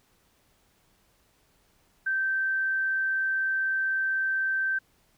sine tone, 1556 Hz, G6, 13 cents flat, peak -24 dBFS, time 2.06-4.79 s, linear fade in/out 10 ms, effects pink hiss -66 dBFS RMS until 5.17 s

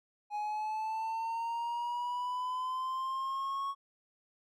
triangle linear sweep, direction up, 830.6 to 1108.7 Hz, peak -31 dBFS, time 0.3-3.75 s, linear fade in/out 50 ms, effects none

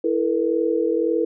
sine chord, E suspended fourth, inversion none, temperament equal with one note detuned, 329.6 / 440 / 481.8 Hz, E4 / A4 / B4, 0 / 0 / -43 cents, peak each -22 / -23 / -22 dBFS, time 0.04-1.25 s, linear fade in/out 5 ms, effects none

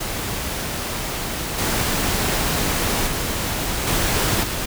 pink noise with level steps, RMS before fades -26 / -21 / -24 / -20 / -25 dBFS, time 0-4.66 s, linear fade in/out 10 ms, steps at 1.58 / 3.07 / 3.87 / 4.43 s, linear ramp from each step 5 ms, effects none

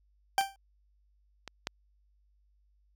40% pulse tone with exponential decay, 784 Hz, G5, in tune, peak -20 dBFS, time 0.38-0.56 s, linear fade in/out 1 ms, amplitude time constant 38 ms
clicks, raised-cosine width 0.2 ms, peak -21 / -23 / -14 dBFS, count 3, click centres 0.411 / 1.477 / 1.671 s
effects added 50 Hz sine -65 dBFS peak until 2.95 s

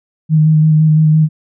sine tone with vibrato, 155.56 Hz, D#3, in tune, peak -6 dBFS, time 0.29-1.29 s, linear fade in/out 50 ms, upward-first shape square, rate 5.9 Hz, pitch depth 16 cents each way, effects none

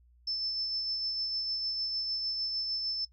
sine tone with tremolo, 5280 Hz, E8, 2 cents sharp, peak -30 dBFS, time 0.27-3.05 s, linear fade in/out 5 ms, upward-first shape sine, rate 6.6 Hz, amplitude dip 30%, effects noise-tail reverb RT60 0.1 s tail -18 dB re dry + added 60 Hz sine -59 dBFS peak until 3.12 s

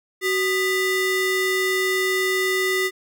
square ring-modulated tone, 804 Hz, G5, 44 cents sharp, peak -17 dBFS, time 0.21-2.91 s, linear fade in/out 50 ms, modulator 1180 Hz, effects none

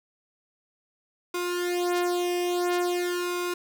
sawtooth tone with flanger, 353.9 Hz, F4, 23 cents sharp, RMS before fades -27 dBFS, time 1.34-3.54 s, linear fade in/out 5 ms, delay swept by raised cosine 2 to 3.2 ms, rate 0.49 Hz, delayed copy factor +0.9, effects none

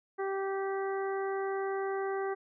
harmonic tone, 389.4 Hz, G4, 12 cents flat, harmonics 1 / 2 / 3 / 4 / 5, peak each -32 / -38 / -42 / -44 / -46 dBFS, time 0.18-2.35 s, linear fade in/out 20 ms, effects none

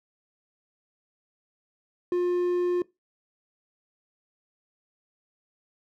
triangle tone, 355.1 Hz, F4, 29 cents sharp, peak -20 dBFS, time 2.12-2.82 s, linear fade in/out 2 ms, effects noise-tail reverb RT60 0.2 s tail -20 dB re dry

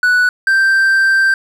triangle tone pair in turn, 1480 / 1568 Hz, F#6 / G6, 0 / 0 cents, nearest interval minor second, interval 100 cents, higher second, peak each -7 dBFS, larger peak neither, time 0.03-0.29 / 0.47-1.34 s, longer second, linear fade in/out 2 ms, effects none

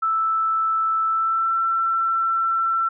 sine tone with pitch glide, 1318.5 to 1343.1 Hz, E6 to E6, 0 to +32 cents, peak -18 dBFS, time 0.02-2.89 s, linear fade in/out 10 ms, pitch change +32 cents, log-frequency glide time 1.07-1.55 s, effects none

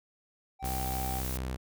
triangle tone, 774 Hz, G5, 22 cents flat, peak -34 dBFS, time 0.59-1.23 s, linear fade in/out 50 ms
sawtooth tone with pitch glide, 64.5 to 64.05 Hz, C2 to C2, -24 to -36 cents, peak -29 dBFS, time 0.62-1.57 s, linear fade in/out 20 ms, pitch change -12 cents, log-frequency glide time 1.2-1.39 s
blue noise, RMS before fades -39 dBFS, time 0.65-1.37 s, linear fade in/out 0 ms
effects none

